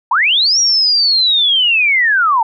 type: linear two-way sweep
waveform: sine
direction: up then down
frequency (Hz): 857 to 5720 to 857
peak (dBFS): -9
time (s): 0.11-2.43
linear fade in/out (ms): 5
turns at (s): 0.59
effects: none